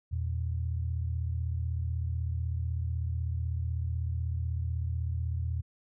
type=tone pair together; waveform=sine; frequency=82.4 / 118.47 Hz; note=E2 / A#2; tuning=0 / +28 cents; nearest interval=tritone; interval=628 cents; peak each=-30 / -35 dBFS; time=0.11-5.62 s; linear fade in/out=20 ms; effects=none